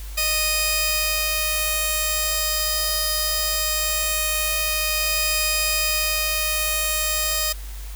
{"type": "tone pair together", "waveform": "5% pulse", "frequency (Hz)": [620.8, 2483], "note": ["D#5", "D#7"], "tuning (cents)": [-4, -4], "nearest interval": "2 octaves", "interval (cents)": 2400, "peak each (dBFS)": -13, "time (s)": [0.17, 7.53], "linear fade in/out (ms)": 10, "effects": ["added 50 Hz sine -31 dBFS peak until 7.95 s", "white hiss -43 dBFS RMS until 7.95 s"]}